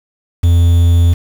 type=tone with quantisation; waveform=triangle; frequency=85.6 Hz; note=F2; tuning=34 cents flat; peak=-4 dBFS; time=0.43-1.14 s; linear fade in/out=10 ms; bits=5; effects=none